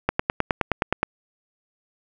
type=click train; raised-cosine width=0.5 ms; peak=-4 dBFS; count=10; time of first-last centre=0.09-1.03 s; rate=9.57 Hz; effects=none